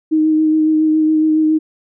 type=tone with vibrato; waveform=sine; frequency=312 Hz; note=D#4; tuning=5 cents sharp; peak=-10 dBFS; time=0.11-1.59 s; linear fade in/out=20 ms; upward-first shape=sine; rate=7.2 Hz; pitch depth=16 cents each way; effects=none